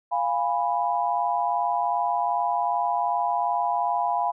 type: chord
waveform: sine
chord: F diminished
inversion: none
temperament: equal with one note detuned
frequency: 698.5 / 821.1 / 987.8 Hz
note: F5 / Ab5 / Cb6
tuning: 0 / -20 / 0 cents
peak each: -26 dBFS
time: 0.11-4.32 s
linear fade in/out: 20 ms
effects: none